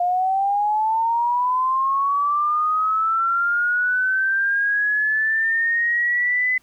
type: linear sweep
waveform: sine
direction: up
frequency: 702 to 2022 Hz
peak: -17 dBFS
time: 0-6.58 s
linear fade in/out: 5 ms
effects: pink hiss -59 dBFS RMS until 6.62 s